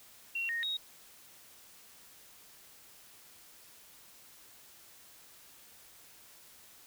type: tone with pitch steps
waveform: sine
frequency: 2738 / 1857 / 3772 Hz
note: F7 / A#6 / A#7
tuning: -35 / -7 / +20 cents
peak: -32 dBFS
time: 0.35-0.77 s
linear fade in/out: 5 ms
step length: 140 ms
effects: white hiss -57 dBFS RMS until 6.86 s